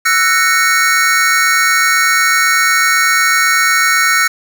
square chord, F# dominant seventh, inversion third, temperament just, 1332 / 1480 / 1850 / 2220 Hz, E6 / F#6 / A#6 / C#7, +18 / 0 / -14 / +2 cents, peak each -16 dBFS, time 0.05-4.28 s, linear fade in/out 10 ms, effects 7-bit

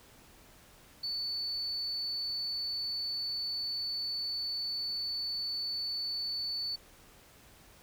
triangle tone, 4480 Hz, C#8, 18 cents sharp, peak -30 dBFS, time 1.03-6.76 s, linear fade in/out 10 ms, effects tanh soft clip ceiling -30 dBFS + pink hiss -58 dBFS RMS until 7.82 s

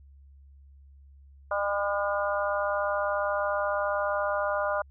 harmonic tone with a mistuned harmonic, 201.6 Hz, G3, 49 cents sharp, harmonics 3 / 4 / 5 / 6 / 7, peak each -28 / -35 / -34 / -33 / -33 dBFS, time 1.51-4.82 s, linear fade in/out 5 ms, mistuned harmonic 7, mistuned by +26 cents, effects added 69 Hz sine -50 dBFS peak until 4.9 s

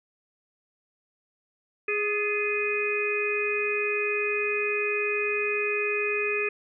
harmonic tone with a mistuned harmonic, 415.3 Hz, G#4, in tune, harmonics 1 / 3 / 4 / 5 / 6, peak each -28 / -37 / -37 / -36 / -27 dBFS, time 1.88-6.49 s, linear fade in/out 5 ms, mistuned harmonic 4, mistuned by +59 cents, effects none

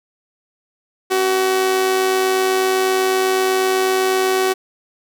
sawtooth tone with amplitude modulation, 376.8 Hz, F#4, 32 cents sharp, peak -9 dBFS, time 1.1-4.54 s, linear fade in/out 20 ms, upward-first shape sine, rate 108 Hz, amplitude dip 40%, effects none

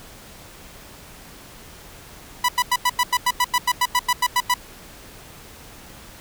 sawtooth tone bursts, 987.8 Hz, B5, in tune, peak -12 dBFS, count 16, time 2.44-4.541 s, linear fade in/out 5 ms, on 46 ms, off 91 ms, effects pink hiss -43 dBFS RMS until 6.2 s

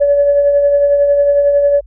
sine tone with tremolo, 571 Hz, D5, 49 cents flat, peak -5 dBFS, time 0-1.81 s, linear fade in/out 20 ms, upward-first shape triangle, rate 11 Hz, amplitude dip 45%, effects tanh soft clip ceiling -2 dBFS + added 50 Hz sine -36 dBFS peak until 1.86 s

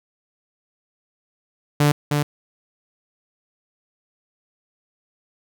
sawtooth tone with echo, 146.83 Hz, D3, in tune, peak -10 dBFS, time 1.8-1.92 s, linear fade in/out 5 ms, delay 310 ms, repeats 1, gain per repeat -4 dB, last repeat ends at 2.23 s, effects none

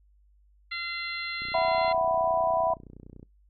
harmonic tone, 687 Hz, F5, 29 cents flat, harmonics 2 / 3 / 4 / 5 / 6, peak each -39 / -33 / -41 / -43 / -38 dBFS, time 0.71-1.93 s, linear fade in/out 10 ms
click train, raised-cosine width 3 ms, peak -33 dBFS, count 56, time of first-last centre 1.42-3.229 s, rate 30.4 Hz
sine chord, E suspended second, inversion none, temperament just, 659.3 / 741.7 / 988.9 Hz, E5 / F#5 / B5, 0 / +4 / +2 cents, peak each -24 / -28 / -28 dBFS, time 1.54-2.74 s, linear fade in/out 5 ms
effects noise-tail reverb RT60 0.2 s tail -24 dB re dry + added 50 Hz sine -58 dBFS peak until 3.49 s

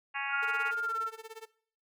harmonic tone, 277.4 Hz, C#4, 1 cent sharp, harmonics 3 / 4 / 5 / 6 / 7 / 8 / 9 / 10, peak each -40 / -40 / -43 / -39 / -41 / -42 / -41 / -42 dBFS, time 0.14-0.72 s, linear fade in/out 20 ms
sine tone with pitch glide, 1406 to 1350.3 Hz, F6 to E6, +11 to +41 cents, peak -30 dBFS, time 0.29-1.11 s, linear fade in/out 50 ms, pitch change -70 cents, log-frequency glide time 0.83-0.97 s
sawtooth tone with tremolo, 445.2 Hz, A4, 20 cents sharp, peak -37 dBFS, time 0.42-1.46 s, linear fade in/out 10 ms, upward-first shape sine, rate 17 Hz, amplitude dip 95%
effects noise-tail reverb RT60 0.5 s tail -19 dB re dry

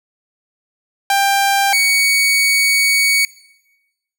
sawtooth tone pair in turn, 792 / 2240 Hz, G5 / C#7, +18 / +18 cents, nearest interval octave + tritone, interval 1800 cents, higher second, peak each -8 dBFS, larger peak neither, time 1.1-1.73 / 1.73-3.25 s, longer second, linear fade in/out 2 ms, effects noise-tail reverb RT60 1.0 s tail -20 dB re dry

